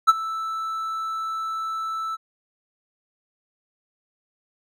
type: tone with ADSR envelope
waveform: triangle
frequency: 1318.5 Hz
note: E6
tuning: in tune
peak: -6 dBFS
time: 0.07-2.17 s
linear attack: 22 ms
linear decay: 29 ms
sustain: -18 dB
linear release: 29 ms
effects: none